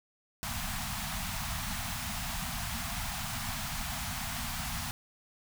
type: band-stop noise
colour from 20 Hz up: pink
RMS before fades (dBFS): -36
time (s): 0.43-4.91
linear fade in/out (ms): 0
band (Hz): 250 to 660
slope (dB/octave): 96
effects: none